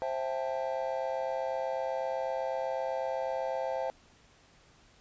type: chord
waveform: triangle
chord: A minor seventh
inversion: first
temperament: just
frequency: 528 / 660 / 792 / 880 Hz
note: C5 / E5 / G5 / A5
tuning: +16 / +2 / +18 / 0 cents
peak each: -32 / -34 / -37 / -37 dBFS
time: 0.02-3.9 s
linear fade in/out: 0 ms
effects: pink hiss -61 dBFS RMS until 5 s + resampled to 16000 Hz